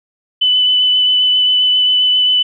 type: tone with vibrato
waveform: sine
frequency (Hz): 3000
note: F#7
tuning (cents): +23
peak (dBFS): -9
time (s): 0.41-2.43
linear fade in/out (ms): 10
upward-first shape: sine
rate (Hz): 7.5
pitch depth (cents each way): 11
effects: none